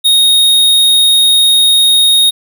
square tone, 3729 Hz, A#7, in tune, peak -6 dBFS, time 0.04-2.31 s, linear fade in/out 20 ms, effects none

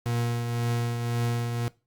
40% pulse tone with tremolo, 118.6 Hz, A#2, 30 cents sharp, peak -23 dBFS, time 0.06-1.68 s, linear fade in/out 0 ms, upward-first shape triangle, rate 1.9 Hz, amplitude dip 45%, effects noise-tail reverb RT60 0.3 s tail -21 dB re dry + Opus 48 kbps

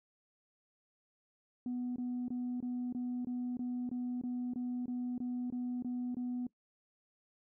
sine tone bursts, 246.9 Hz, B3, in tune, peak -33 dBFS, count 15, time 1.66-6.468 s, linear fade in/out 2 ms, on 300 ms, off 22 ms, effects noise-tail reverb RT60 0.1 s tail -21 dB re dry + tanh soft clip ceiling -32 dBFS

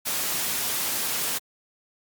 white noise, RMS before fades -27 dBFS, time 0.05-1.39 s, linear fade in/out 20 ms, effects high-pass 100 Hz 12 dB/octave + Opus 48 kbps

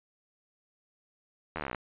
slowing click train, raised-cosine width 0.5 ms, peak -19 dBFS, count 14, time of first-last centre 1.56-1.747 s, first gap 12 ms, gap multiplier 1.03, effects resampled to 8000 Hz

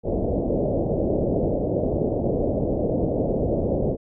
white low-pass noise, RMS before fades -23 dBFS, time 0.03-3.97 s, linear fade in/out 50 ms, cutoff 620 Hz, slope 48 dB/octave, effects none

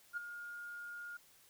sine tone with ADSR envelope, 1421 Hz, F6, 30 cents sharp, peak -34 dBFS, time 0.13-1.17 s, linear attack 41 ms, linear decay 12 ms, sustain -10 dB, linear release 4 ms, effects tanh soft clip ceiling -30 dBFS + white hiss -65 dBFS RMS until 1.49 s

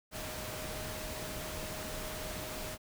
sine tone in noise, 622.3 Hz, D#5, in tune, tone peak -46 dBFS, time 0.11-2.78 s, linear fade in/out 50 ms, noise pink, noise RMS -41 dBFS, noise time 0.11-2.78 s, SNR -8 dB, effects none

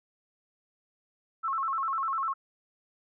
sine tone with vibrato, 1200 Hz, D6, 37 cents sharp, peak -27 dBFS, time 1.43-2.34 s, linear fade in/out 20 ms, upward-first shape square, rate 10 Hz, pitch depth 170 cents each way, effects none

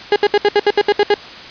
35% pulse tone bursts, 411.8 Hz, G#4, 15 cents flat, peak -7 dBFS, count 10, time 0.12-1.141 s, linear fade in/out 2 ms, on 40 ms, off 69 ms, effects white hiss -33 dBFS RMS until 1.5 s + resampled to 11025 Hz

